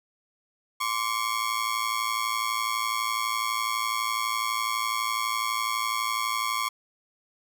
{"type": "ring-modulated tone", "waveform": "sawtooth", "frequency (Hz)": 1100, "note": "C#6", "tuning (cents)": -14, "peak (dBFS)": -19, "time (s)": [0.8, 6.69], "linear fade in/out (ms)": 10, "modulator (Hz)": 56, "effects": []}